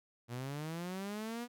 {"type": "linear sweep", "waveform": "sawtooth", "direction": "up", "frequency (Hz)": [115.8, 245], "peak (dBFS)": -35, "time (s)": [0.28, 1.48], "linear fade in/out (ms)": 50, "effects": []}